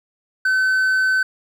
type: tone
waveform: triangle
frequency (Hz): 1524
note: G6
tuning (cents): -49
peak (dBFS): -13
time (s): 0.45-1.23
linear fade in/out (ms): 5
effects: none